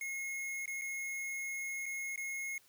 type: tone with dropouts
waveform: square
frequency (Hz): 2163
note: C#7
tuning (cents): -43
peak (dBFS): -38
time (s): 0.01-2.58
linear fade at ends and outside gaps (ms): 2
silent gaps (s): 0.658-0.677 / 0.813-0.818 / 1.858-1.862 / 2.16-2.176
effects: white hiss -66 dBFS RMS until 2.68 s